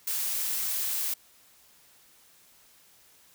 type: noise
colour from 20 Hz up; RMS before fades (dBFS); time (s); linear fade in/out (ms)
blue; -30; 0.07-1.14; 5
effects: white hiss -59 dBFS RMS until 3.34 s